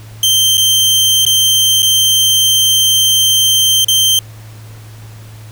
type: tone with dropouts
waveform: sawtooth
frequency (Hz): 3136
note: G7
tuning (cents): 0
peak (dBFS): -5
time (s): 0.23-4.19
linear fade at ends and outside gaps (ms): 2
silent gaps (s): 0.572-0.578 / 1.252-1.264 / 1.822-1.828 / 3.846-3.883
effects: added 109 Hz sine -31 dBFS peak until 5.51 s + pink hiss -41 dBFS RMS until 5.51 s